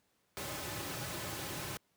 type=noise with comb filter; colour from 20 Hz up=pink; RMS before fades=-40 dBFS; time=0.37-1.77 s; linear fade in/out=0 ms; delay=4.3 ms; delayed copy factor=-0.5; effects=pink hiss -75 dBFS RMS until 1.96 s + high-pass 100 Hz 12 dB/octave